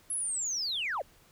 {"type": "linear sweep", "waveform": "sine", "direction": "down", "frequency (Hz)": [11000, 468.4], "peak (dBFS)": -29, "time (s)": [0.1, 1.02], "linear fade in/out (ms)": 5, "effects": ["tanh soft clip ceiling -26 dBFS", "pink hiss -61 dBFS RMS until 1.31 s"]}